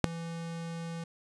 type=tone with ADSR envelope; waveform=square; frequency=166.8 Hz; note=E3; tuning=21 cents sharp; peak=-13 dBFS; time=0.04-1.04 s; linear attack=3 ms; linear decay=3 ms; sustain=-24 dB; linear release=5 ms; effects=resampled to 22050 Hz